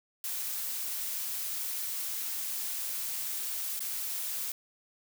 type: noise with dropouts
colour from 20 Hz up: blue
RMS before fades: -35 dBFS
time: 0.24-4.52 s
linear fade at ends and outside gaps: 2 ms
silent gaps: 3.794-3.804 s
effects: none